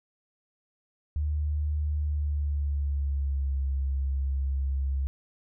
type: tone with pitch glide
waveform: sine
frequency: 74.8 to 67.8 Hz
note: D2 to C#2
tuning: +32 to -38 cents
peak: -25 dBFS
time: 1.16-5.07 s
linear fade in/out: 0 ms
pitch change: -170 cents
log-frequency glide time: 1.97-3.6 s
effects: none